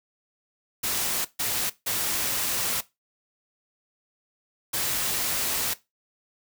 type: noise bursts at uneven times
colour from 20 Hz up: white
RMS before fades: -27 dBFS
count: 4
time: 0.83-1.25 / 1.39-1.7 / 1.86-2.81 / 4.73-5.74 s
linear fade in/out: 10 ms
effects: noise-tail reverb RT60 0.2 s tail -17 dB re dry